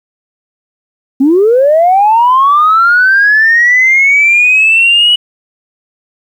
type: linear sweep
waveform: sine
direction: up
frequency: 255.2 to 2951 Hz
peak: -3 dBFS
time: 1.2-5.16 s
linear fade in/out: 10 ms
effects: tanh soft clip ceiling 0 dBFS + 7-bit